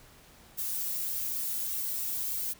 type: noise with flanger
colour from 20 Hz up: violet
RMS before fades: -33 dBFS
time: 0.57-2.54 s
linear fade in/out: 20 ms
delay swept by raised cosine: 2 to 2.53 ms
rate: 1.7 Hz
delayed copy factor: -1
effects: pink hiss -56 dBFS RMS until 2.59 s